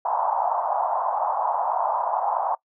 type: band-pass noise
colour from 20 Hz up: white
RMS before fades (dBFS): -24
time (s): 0.05-2.55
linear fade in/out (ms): 5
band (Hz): 680 to 1000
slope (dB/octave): 48
effects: noise-tail reverb RT60 0.1 s tail -22 dB re dry